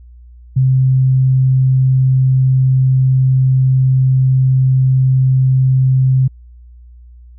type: tone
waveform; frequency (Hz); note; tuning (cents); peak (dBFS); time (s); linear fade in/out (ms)
sine; 130.81; C3; 0; -8; 0.56-6.28; 10
effects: added 60 Hz sine -36 dBFS peak until 7.38 s